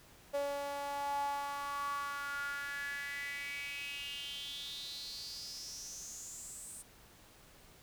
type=tone with high-pass filter sweep; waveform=sawtooth; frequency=283.2 Hz; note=C#4; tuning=37 cents sharp; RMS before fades=-41 dBFS; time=0.33-6.83 s; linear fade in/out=20 ms; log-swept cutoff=590 to 8800 Hz; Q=7.6; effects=pink hiss -60 dBFS RMS until 7.82 s